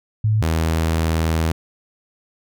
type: tone pair in turn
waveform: sine / sawtooth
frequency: 108 / 80.91 Hz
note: A2 / E2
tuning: -32 / -32 cents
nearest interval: perfect fourth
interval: 500 cents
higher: first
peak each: -14 / -13 dBFS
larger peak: second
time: 0.24-0.42 / 0.42-1.52 s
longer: second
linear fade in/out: 5 ms
effects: none